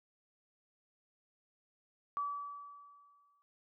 sine tone with exponential decay, 1149 Hz, D6, 38 cents flat, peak -32 dBFS, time 2.17-3.42 s, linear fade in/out 0 ms, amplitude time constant 270 ms, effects none

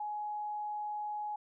sine tone, 839 Hz, G#5, 17 cents sharp, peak -35 dBFS, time 0-1.36 s, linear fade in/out 5 ms, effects none

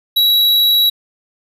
square tone, 3891 Hz, B7, 27 cents flat, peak -10 dBFS, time 0.16-0.9 s, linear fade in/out 10 ms, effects resampled to 32000 Hz

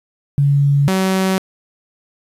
sine / sawtooth tone pair in turn, 141.6 / 189.42 Hz, C#3 / F#3, +37 / +41 cents, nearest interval perfect fourth, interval 504 cents, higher second, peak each -10 / -10 dBFS, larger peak neither, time 0.38-0.88 / 0.88-1.38 s, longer neither, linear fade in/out 0 ms, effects resampled to 32000 Hz + 8-bit

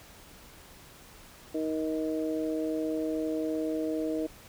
harmonic tone, 157.3 Hz, D#3, 19 cents sharp, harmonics 2 / 3 / 4, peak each -30 / -34 / -36 dBFS, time 1.54-4.27 s, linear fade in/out 10 ms, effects pink hiss -52 dBFS RMS until 4.48 s

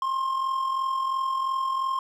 triangle tone with amplitude modulation, 1062 Hz, C6, 25 cents sharp, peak -20 dBFS, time 0.02-1.99 s, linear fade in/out 2 ms, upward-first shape sine, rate 42.9 Hz, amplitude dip 50%, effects none

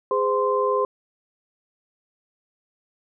sine tone cluster, 412 / 512 / 1040 Hz, G#4 / C5 / C6, -14 / -38 / -11 cents, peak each -23 dBFS, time 0.11-0.85 s, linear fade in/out 2 ms, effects none

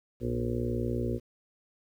harmonic tone with a mistuned harmonic, 60.2 Hz, B1, 44 cents flat, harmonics 1 / 2 / 4 / 5 / 6 / 7 / 8 / 9, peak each -37 / -33 / -34 / -43 / -35 / -39 / -38 / -43 dBFS, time 0.2-1.2 s, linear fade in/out 50 ms, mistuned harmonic 2, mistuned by -43 cents, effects 10-bit

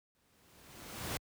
pink noise with exponential growth, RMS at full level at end -36 dBFS, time 0.15-1.17 s, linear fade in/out 0 ms, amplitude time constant 220 ms, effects high-pass 60 Hz 12 dB/octave

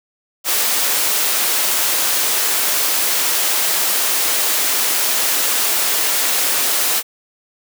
white high-pass noise, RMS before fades -17 dBFS, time 0.44-7.03 s, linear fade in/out 50 ms, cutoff 340 Hz, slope 12 dB/octave, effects none

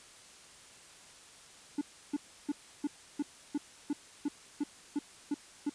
triangle tone bursts, 290.7 Hz, D4, 18 cents flat, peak -27 dBFS, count 12, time 1.78-5.696 s, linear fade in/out 5 ms, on 33 ms, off 320 ms, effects white hiss -55 dBFS RMS until 5.74 s + resampled to 22050 Hz

